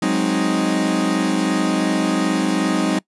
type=chord; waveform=40% pulse; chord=Ab dominant seventh; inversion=third; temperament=equal; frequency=185 / 207.7 / 261.6 / 311.1 Hz; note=Gb3 / Ab3 / C4 / Eb4; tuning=0 / 0 / 0 / 0 cents; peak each=-22 / -23 / -22 / -20 dBFS; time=0.02-2.99 s; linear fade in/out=5 ms; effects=noise-tail reverb RT60 0.1 s tail -23 dB re dry + resampled to 24000 Hz